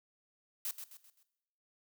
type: noise with echo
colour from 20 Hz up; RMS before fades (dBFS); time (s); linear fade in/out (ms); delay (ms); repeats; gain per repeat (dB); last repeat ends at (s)
blue; -37; 0.65-0.71; 2; 130; 4; -8; 1.23
effects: noise-tail reverb RT60 0.9 s tail -17 dB re dry